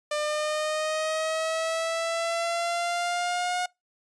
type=exponential sweep; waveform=sawtooth; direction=up; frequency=597 to 723 Hz; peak=-22 dBFS; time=0.11-3.66 s; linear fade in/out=5 ms; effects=noise-tail reverb RT60 0.2 s tail -25 dB re dry + resampled to 22050 Hz